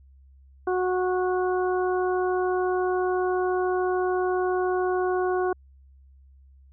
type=harmonic tone; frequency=366.8 Hz; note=F#4; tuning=15 cents flat; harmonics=1 / 2 / 3 / 4; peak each=-23 / -29 / -33 / -35 dBFS; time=0.67-5.53 s; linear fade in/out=5 ms; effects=added 67 Hz sine -50 dBFS peak until 6.72 s